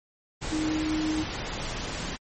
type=tone in noise; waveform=sine; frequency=311.1 Hz; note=D#4; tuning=in tune; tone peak=-25 dBFS; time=0.51-1.24 s; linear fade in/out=20 ms; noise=pink; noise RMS=-33 dBFS; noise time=0.41-2.17 s; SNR=+5 dB; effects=MP3 32 kbps

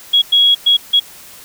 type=tone bursts at uneven times; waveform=sine; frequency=3322 Hz; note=G#7; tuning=in tune; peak=-7 dBFS; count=4; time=0.13-0.22 / 0.32-0.55 / 0.66-0.77 / 0.93-1 s; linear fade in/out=10 ms; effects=white hiss -38 dBFS RMS until 1.44 s

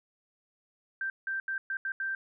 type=tone bursts at uneven times; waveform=sine; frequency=1568 Hz; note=G6; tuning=in tune; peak=-30 dBFS; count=6; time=1.01-1.1 / 1.27-1.4 / 1.48-1.58 / 1.7-1.77 / 1.85-1.92 / 2-2.15 s; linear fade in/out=2 ms; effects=none

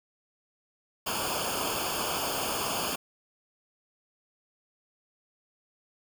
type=noise with comb filter; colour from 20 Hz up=pink; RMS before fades=-31 dBFS; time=1.06-2.96 s; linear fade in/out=10 ms; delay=0.51 ms; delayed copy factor=-0.9; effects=none

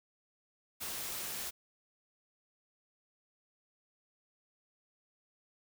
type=noise; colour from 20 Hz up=white; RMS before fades=-40 dBFS; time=0.8-1.51 s; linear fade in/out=20 ms; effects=none

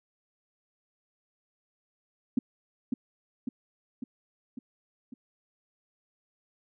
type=tone with echo; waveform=sine; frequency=249 Hz; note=B3; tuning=14 cents sharp; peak=-20 dBFS; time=2.37-2.39 s; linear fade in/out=5 ms; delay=550 ms; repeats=5; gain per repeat=-4 dB; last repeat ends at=5.14 s; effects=none

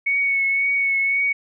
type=tone with vibrato; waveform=sine; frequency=2217 Hz; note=C#7; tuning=in tune; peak=-17 dBFS; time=0.06-1.33 s; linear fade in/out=10 ms; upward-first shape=triangle; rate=1.9 Hz; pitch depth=25 cents each way; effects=none

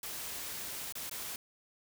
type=noise with dropouts; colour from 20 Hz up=white; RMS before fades=-41 dBFS; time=0.03-1.36 s; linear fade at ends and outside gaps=2 ms; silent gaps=0.924-0.953 / 1.096-1.112 s; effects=none

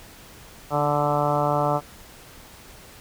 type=harmonic tone with a mistuned harmonic; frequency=146.5 Hz; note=D3; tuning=4 cents flat; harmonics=1 / 2 / 3 / 4 / 5 / 6 / 7 / 8 / 9; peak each=-27 / -31 / -31 / -25 / -26 / -28 / -31 / -30 / -31 dBFS; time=0.7-1.81 s; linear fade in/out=50 ms; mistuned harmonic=2; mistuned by=+22 cents; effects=pink hiss -46 dBFS RMS until 3 s

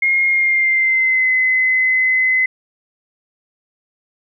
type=tone with pitch glide; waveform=sine; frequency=2141 to 2037 Hz; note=C7 to C7; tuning=+39 to -47 cents; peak=-12 dBFS; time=0.02-2.46 s; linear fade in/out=5 ms; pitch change=-86 cents; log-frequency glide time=0.27-1.31 s; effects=none

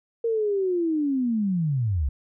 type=linear sweep; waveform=sine; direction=down; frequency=466.2 to 61.5 Hz; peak=-21 dBFS; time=0.24-2.09 s; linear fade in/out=5 ms; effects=none

